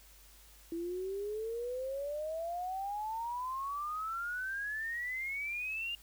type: exponential sweep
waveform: sine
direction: up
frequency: 330 to 2836 Hz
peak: -35 dBFS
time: 0.72-5.95 s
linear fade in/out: 2 ms
effects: added 50 Hz sine -59 dBFS peak until 6.02 s + white hiss -60 dBFS RMS until 6.02 s